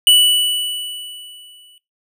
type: tone with exponential decay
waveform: square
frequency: 2960 Hz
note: F#7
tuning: in tune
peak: -6 dBFS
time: 0.07-1.78 s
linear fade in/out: 1 ms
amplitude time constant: 370 ms
effects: noise-tail reverb RT60 0.2 s tail -19 dB re dry